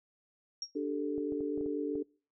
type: tone with exponential decay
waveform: sine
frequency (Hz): 5588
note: F8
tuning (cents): 0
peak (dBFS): -32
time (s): 0.62-0.73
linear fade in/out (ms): 2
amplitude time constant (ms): 22
type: chord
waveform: sine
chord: D suspended fourth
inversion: none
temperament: equal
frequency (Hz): 293.7 / 392 / 440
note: D4 / G4 / A4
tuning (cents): 0 / 0 / 0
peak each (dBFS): -34 / -39 / -36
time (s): 0.75-2.03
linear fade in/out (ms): 10
type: clicks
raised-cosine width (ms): 2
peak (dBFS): -33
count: 7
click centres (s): 1.18 / 1.323 / 1.407 / 1.577 / 1.61 / 1.661 / 1.955
effects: noise-tail reverb RT60 0.4 s tail -24 dB re dry